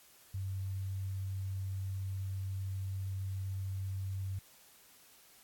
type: tone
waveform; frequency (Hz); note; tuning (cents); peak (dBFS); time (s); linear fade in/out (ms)
sine; 95.9; G2; -37; -35; 0.34-4.39; 5
effects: white hiss -61 dBFS RMS until 5.43 s + AAC 64 kbps